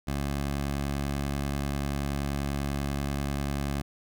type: tone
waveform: 15% pulse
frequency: 70.3 Hz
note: C#2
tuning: 25 cents sharp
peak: -22 dBFS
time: 0.07-3.82 s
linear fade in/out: 10 ms
effects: none